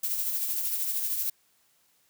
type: noise with tremolo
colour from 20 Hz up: violet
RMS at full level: -28 dBFS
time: 0.03-1.3 s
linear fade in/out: 5 ms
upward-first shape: sine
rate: 13 Hz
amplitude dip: 40%
effects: white hiss -67 dBFS RMS until 2.09 s + high-pass 60 Hz 12 dB/octave